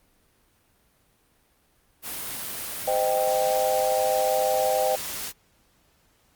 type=noise; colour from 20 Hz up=white; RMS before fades=-33 dBFS; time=2.02-5.33 s; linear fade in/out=50 ms
type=chord; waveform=sine; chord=C minor; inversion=none; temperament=equal with one note detuned; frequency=516 / 622.3 / 784 Hz; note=C5 / Eb5 / G5; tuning=-24 / 0 / 0 cents; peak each=-25 dBFS; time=2.87-4.96 s; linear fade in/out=10 ms
effects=pink hiss -64 dBFS RMS until 6.35 s + Opus 32 kbps